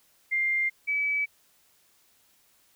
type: tone pair in turn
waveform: sine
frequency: 2100 / 2292 Hz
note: C7 / D7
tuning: +6 / -43 cents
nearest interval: major second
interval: 151 cents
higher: second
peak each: -23 / -24 dBFS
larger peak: first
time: 0.31-0.7 / 0.87-1.26 s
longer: neither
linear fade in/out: 20 ms
effects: white hiss -64 dBFS RMS until 2.75 s